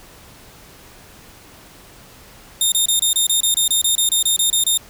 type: tone bursts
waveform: 15% pulse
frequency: 3656 Hz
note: A#7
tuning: 34 cents flat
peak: -7 dBFS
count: 16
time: 2.61-4.775 s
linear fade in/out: 2 ms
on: 110 ms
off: 27 ms
effects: pink hiss -44 dBFS RMS until 4.89 s